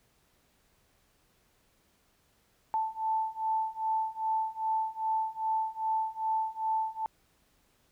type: beating tone pair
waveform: sine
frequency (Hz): 880 / 882.5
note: A5 / A5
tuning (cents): 0 / +5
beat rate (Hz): 2.5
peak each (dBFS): -32 / -31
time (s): 2.74-7.06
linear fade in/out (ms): 0
effects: pink hiss -69 dBFS RMS until 7.91 s